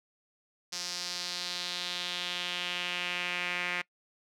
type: tone with band-pass filter sweep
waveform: sawtooth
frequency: 177.5 Hz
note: F3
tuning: 28 cents sharp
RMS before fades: -35 dBFS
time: 0.72-3.82 s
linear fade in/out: 10 ms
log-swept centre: 5300 to 2200 Hz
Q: 2.9
effects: noise-tail reverb RT60 0.1 s tail -23 dB re dry